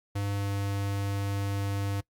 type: tone with pitch glide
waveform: square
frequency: 100.5 to 99.75 Hz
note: G2 to G2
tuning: +44 to +31 cents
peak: -29 dBFS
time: 0.15-2.01 s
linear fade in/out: 10 ms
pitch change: -13 cents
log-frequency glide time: 0.34-0.5 s
effects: noise-tail reverb RT60 0.1 s tail -23 dB re dry + Opus 48 kbps